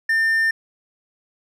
triangle tone, 1800 Hz, A6, 39 cents sharp, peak -14 dBFS, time 0.09-0.51 s, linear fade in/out 5 ms, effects none

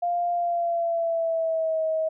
sine tone with pitch glide, 698.5 to 636.8 Hz, F5 to D#5, 0 to +40 cents, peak -22 dBFS, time 0.02-2.09 s, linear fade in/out 10 ms, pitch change -160 cents, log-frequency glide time 0.33-1.83 s, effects none

